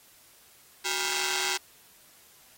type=ring-modulated tone; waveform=5% pulse; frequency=593 Hz; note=D5; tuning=17 cents sharp; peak=-13 dBFS; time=0.84-1.58 s; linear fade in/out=20 ms; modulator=221 Hz; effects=white hiss -57 dBFS RMS until 2.57 s + AAC 48 kbps